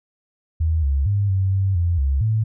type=tone with pitch steps; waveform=sine; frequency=80.1 / 69.1 / 101 / 95.6 / 96.7 / 86.1 / 68.4 / 109.8 Hz; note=E2 / C#2 / G#2 / G2 / G2 / F2 / C#2 / A2; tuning=-49 / -5 / -48 / -43 / -23 / -24 / -23 / -3 cents; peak=-16 dBFS; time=0.6-2.44 s; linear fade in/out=10 ms; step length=230 ms; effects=none